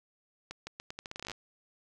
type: accelerating click train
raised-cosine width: 0.2 ms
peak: -23 dBFS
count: 16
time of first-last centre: 0.51-1.316 s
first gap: 160 ms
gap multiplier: 0.81
effects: none